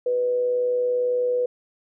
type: tone with amplitude modulation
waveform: sine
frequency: 493.9 Hz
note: B4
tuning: in tune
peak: -18 dBFS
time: 0.06-1.46 s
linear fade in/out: 5 ms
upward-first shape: sine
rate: 118 Hz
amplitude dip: 30%
effects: none